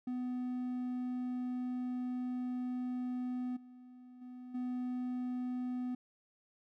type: tone with level steps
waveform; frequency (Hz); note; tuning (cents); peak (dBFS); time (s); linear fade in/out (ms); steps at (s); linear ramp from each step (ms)
triangle; 249.9; B3; +21; -33 / -50 / -44 / -33; 0.07-5.95; 5; 3.56 / 4.21 / 4.54; 10
effects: none